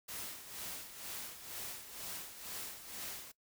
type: noise with tremolo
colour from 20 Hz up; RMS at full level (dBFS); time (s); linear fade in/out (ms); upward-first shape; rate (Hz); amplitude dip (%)
white; -43; 0.08-3.32; 10; sine; 2.1; 65
effects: noise-tail reverb RT60 0.1 s tail -20 dB re dry